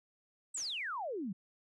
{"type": "exponential sweep", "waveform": "sine", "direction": "down", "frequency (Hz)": [8430, 172.9], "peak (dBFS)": -36, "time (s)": [0.54, 1.33], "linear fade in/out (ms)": 10}
{"type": "noise with exponential decay", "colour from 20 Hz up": "white", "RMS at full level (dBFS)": -47, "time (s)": [0.57, 0.97], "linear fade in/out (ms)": 5, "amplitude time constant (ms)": 85}
{"effects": ["resampled to 24000 Hz"]}